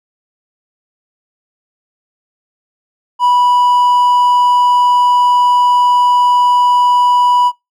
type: tone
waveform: triangle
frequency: 982 Hz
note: B5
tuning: 10 cents flat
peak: -6 dBFS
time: 3.19-7.52 s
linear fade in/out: 50 ms
effects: noise-tail reverb RT60 0.2 s tail -22 dB re dry